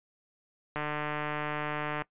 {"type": "click train", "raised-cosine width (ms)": 0.5, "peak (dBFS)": -18, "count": 190, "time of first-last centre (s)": [0.76, 2.02], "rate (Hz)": 150, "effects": ["noise-tail reverb RT60 0.1 s tail -20 dB re dry", "resampled to 8000 Hz"]}